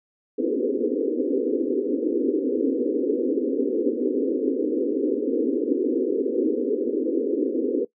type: band-pass noise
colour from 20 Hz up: pink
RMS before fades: -23 dBFS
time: 0.38-7.85 s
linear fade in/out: 10 ms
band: 250 to 500 Hz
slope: 96 dB/octave
effects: noise-tail reverb RT60 0.1 s tail -18 dB re dry